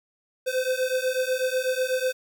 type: beating tone pair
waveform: square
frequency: 509 / 517.1 Hz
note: C5 / C5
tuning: -48 / -20 cents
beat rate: 8.1 Hz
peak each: -27 dBFS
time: 0.46-2.13 s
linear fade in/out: 20 ms
effects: none